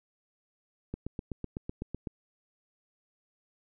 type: click train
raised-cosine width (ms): 3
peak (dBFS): -22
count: 10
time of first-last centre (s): 0.94-2.072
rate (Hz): 7.95
effects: none